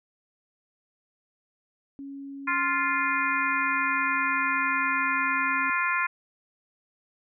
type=tone with pitch glide; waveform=sine; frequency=277 to 270 Hz; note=C#4 to C#4; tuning=-1 to -45 cents; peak=-36 dBFS; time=1.99-5.7 s; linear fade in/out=0 ms; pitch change=-44 cents; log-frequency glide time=2.26-5.11 s
type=harmonic tone; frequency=349.2 Hz; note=F4; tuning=in tune; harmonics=3 / 4 / 5 / 6 / 7; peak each=-28 / -29 / -30 / -31 / -31 dBFS; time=2.47-6.07 s; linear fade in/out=10 ms
effects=none